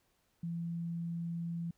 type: tone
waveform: sine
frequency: 168.9 Hz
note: E3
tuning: 42 cents sharp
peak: -35 dBFS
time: 0.43-1.71 s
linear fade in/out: 5 ms
effects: pink hiss -75 dBFS RMS until 1.77 s